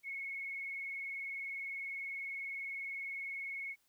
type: tone with vibrato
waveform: sine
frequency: 2195 Hz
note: C#7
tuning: 18 cents flat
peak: -39 dBFS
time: 0.03-3.76 s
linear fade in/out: 50 ms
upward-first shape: sine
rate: 20 Hz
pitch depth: 33 cents each way
effects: white hiss -75 dBFS RMS until 3.88 s